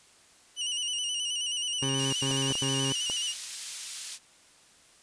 sawtooth tone with vibrato, 2919 Hz, F#7, 24 cents flat, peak -26 dBFS, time 0.56-3.35 s, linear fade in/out 50 ms, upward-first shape square, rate 9.4 Hz, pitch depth 42 cents each way
20% pulse tone bursts, 135.3 Hz, C#3, 42 cents flat, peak -24 dBFS, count 3, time 1.82-2.926 s, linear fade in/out 5 ms, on 310 ms, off 88 ms
pink high-pass noise, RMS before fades -38 dBFS, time 1.96-4.19 s, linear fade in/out 50 ms, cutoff 3800 Hz, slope 12 dB/octave
clicks, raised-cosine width 1 ms, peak -24 dBFS, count 4, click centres 2.311 / 2.507 / 2.554 / 3.099 s
effects white hiss -58 dBFS RMS until 5.02 s + resampled to 22050 Hz

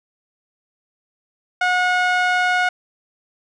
sawtooth tone with band-pass filter, 726 Hz, F#5, 33 cents flat, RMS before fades -18 dBFS, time 1.61-2.69 s, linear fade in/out 5 ms, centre 1500 Hz, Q 1.3, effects resampled to 24000 Hz

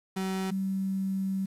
35% pulse / sine tone pair in turn, 189.7 / 192.24 Hz, F#3 / G3, +43 / -34 cents, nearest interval unison, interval 23 cents, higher second, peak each -27 dBFS, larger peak neither, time 0.16-0.51 / 0.51-1.46 s, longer second, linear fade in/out 10 ms, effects resampled to 32000 Hz + 9-bit

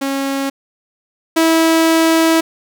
sawtooth tone pair in turn, 273.7 / 325.5 Hz, C#4 / E4, -22 / -22 cents, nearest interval minor third, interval 300 cents, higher second, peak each -13 / -6 dBFS, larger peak second, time 0.01-0.5 / 1.36-2.41 s, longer second, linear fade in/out 10 ms, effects none

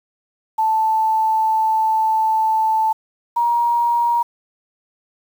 sine tone pair in turn, 880 / 945.7 Hz, A5 / A#5, 0 / +25 cents, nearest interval minor second, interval 125 cents, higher second, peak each -14 dBFS, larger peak neither, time 0.58-2.93 / 3.36-4.23 s, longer first, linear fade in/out 10 ms, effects 7-bit

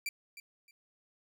sawtooth tone with echo, 2349 Hz, D7, in tune, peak -30 dBFS, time 0.06-0.09 s, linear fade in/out 2 ms, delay 310 ms, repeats 2, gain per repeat -13 dB, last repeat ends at 0.71 s, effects none

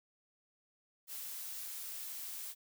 blue noise, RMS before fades -44 dBFS, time 1.07-2.55 s, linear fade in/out 50 ms, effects none

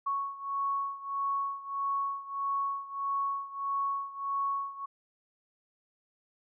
sine beating tone pair, 1108 / 1109.6 Hz, C#6 / C#6, -1 / +1 cents, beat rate 1.6 Hz, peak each -32 / -35 dBFS, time 0.06-4.86 s, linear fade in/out 10 ms, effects none

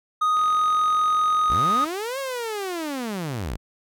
triangle tone, 1244.5 Hz, D#6, in tune, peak -16 dBFS, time 0.21-1.85 s, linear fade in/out 10 ms
click train, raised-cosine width 0.3 ms, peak -24 dBFS, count 68, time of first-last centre 0.37-1.859 s, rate 45 Hz
sawtooth linear two-way sweep, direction up then down, 39.95 to 554.4 to 39.95 Hz, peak -23 dBFS, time 1.49-3.57 s, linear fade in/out 20 ms, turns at 2.19 s
effects none

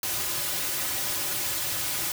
white noise with comb filter, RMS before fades -29 dBFS, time 0.03-2.12 s, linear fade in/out 2 ms, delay 4.4 ms, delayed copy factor -0.9, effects none

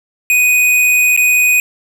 square tone with dropouts, 2489 Hz, D#7, in tune, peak -9 dBFS, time 0.3-1.6 s, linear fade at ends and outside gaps 1 ms, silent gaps 1.164-1.175 s, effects none

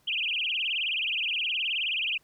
sine tone with vibrato, 2794 Hz, F7, in tune, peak -26 dBFS, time 0.07-2.18 s, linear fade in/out 10 ms, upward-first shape triangle, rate 19 Hz, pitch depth 290 cents each way, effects pink hiss -66 dBFS RMS until 2.23 s

